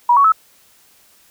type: tone with pitch steps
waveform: sine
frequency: 963 / 1119 / 1300.4 Hz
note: B5 / C#6 / E6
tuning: -44 / +16 / -24 cents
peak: -8 dBFS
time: 0.09-0.321 s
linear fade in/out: 5 ms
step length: 77 ms
effects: white hiss -52 dBFS RMS until 1.3 s